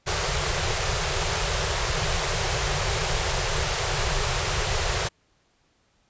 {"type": "band-stop noise", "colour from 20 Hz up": "pink", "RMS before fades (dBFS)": -25, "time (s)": [0.06, 5.09], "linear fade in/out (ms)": 20, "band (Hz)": [170, 360], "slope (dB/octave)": 96, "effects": ["pink hiss -66 dBFS RMS until 6.09 s", "resampled to 16000 Hz"]}